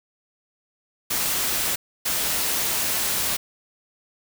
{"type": "noise bursts at uneven times", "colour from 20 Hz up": "white", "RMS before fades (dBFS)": -24, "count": 2, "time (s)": [[1.1, 1.76], [2.05, 3.37]], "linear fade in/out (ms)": 10, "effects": []}